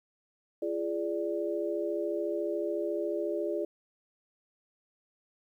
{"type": "chord", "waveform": "sine", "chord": "D diminished", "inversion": "first", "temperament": "equal with one note detuned", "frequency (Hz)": [341.3, 415.3, 587.3], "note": ["F4", "Ab4", "D5"], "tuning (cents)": [-40, 0, 0], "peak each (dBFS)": [-33, -34, -34], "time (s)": [0.62, 3.65], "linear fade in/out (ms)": 5, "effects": ["11-bit"]}